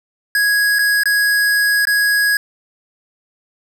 square tone with dropouts, 1661.2 Hz, G#6, in tune, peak -13 dBFS, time 0.35-2.37 s, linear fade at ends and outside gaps 2 ms, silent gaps 0.787-0.791 / 1.035-1.056 / 1.853-1.871 s, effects none

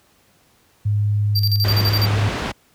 sine tone, 103.83 Hz, G#2, in tune, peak -15 dBFS, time 0.85-2.29 s, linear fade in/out 10 ms
square tone with tremolo, 4699 Hz, D8, in tune, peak -19 dBFS, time 1.35-2.06 s, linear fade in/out 10 ms, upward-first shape square, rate 12 Hz, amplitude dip 80%
pink low-pass noise, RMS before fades -24 dBFS, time 1.64-2.52 s, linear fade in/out 10 ms, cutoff 3700 Hz, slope 12 dB/octave
effects pink hiss -57 dBFS RMS until 2.74 s + high-pass 60 Hz 12 dB/octave

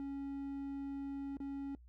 triangle tone with dropouts, 277.2 Hz, C#4, in tune, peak -37 dBFS, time 0-1.75 s, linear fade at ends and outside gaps 1 ms, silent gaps 1.37-1.402 s, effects noise-tail reverb RT60 0.1 s tail -21 dB re dry + added 60 Hz sine -56 dBFS peak until 1.88 s

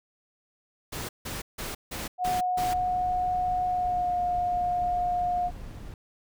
pink noise bursts, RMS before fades -35 dBFS, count 6, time 0.92-2.74 s, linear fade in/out 10 ms, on 170 ms, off 160 ms
sine tone with pitch glide, 728 to 713.8 Hz, F#5 to F5, -28 to +38 cents, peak -24 dBFS, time 2.18-5.51 s, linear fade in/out 50 ms, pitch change -34 cents, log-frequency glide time 3.66-4.18 s
brown noise, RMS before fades -40 dBFS, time 2.68-5.94 s, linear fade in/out 2 ms
effects none

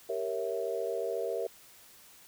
sine chord, G diminished seventh, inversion none, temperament equal, 392 / 466.2 / 554.4 / 659.3 Hz, G4 / Bb4 / Db5 / Fb5, 0 / 0 / 0 / 0 cents, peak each -37 / -34 / -38 / -37 dBFS, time 0.09-1.47 s, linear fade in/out 5 ms, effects white hiss -56 dBFS RMS until 2.27 s

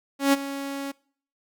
sawtooth tone with ADSR envelope, 277.2 Hz, C#4, in tune, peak -11 dBFS, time 0.19-0.92 s, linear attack 140 ms, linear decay 25 ms, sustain -15 dB, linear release 13 ms, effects noise-tail reverb RT60 0.5 s tail -23 dB re dry + Opus 48 kbps

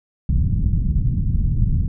pink low-pass noise, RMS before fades -18 dBFS, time 0.29-1.88 s, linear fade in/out 2 ms, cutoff 170 Hz, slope 24 dB/octave, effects none

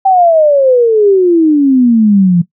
sine exponential sweep, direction down, 784 to 168.8 Hz, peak -4 dBFS, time 0.05-2.42 s, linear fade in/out 10 ms, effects noise-tail reverb RT60 0.1 s tail -17 dB re dry

